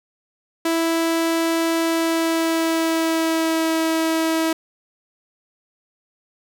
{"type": "tone with pitch glide", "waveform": "sawtooth", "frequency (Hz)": [329.6, 323.6], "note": ["E4", "E4"], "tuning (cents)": [0, -32], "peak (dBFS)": -14, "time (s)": [0.65, 4.53], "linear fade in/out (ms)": 5, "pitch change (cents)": -32, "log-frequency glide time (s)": [1.79, 3.72], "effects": []}